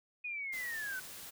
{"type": "linear sweep", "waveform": "sine", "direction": "down", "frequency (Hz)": [2489, 1480], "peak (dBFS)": -37, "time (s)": [0.24, 1], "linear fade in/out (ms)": 10}
{"type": "noise", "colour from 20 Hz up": "white", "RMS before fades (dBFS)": -48, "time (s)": [0.52, 1.31], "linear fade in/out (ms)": 20}
{"effects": []}